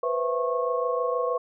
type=tone cluster; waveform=sine; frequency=492.6 / 519 / 663 / 1093 Hz; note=B4 / C5 / E5 / C#6; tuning=-5 / -14 / +10 / -25 cents; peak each=-26 / -31 / -32 / -29 dBFS; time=0.03-1.38 s; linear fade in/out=5 ms; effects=none